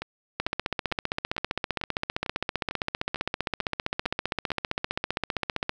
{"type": "two click trains", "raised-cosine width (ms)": 0.3, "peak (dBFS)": [-10, -16], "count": [82, 11], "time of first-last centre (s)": [[0.4, 5.694], [0.02, 4.504]], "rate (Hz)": [15.3, 2.23], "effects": []}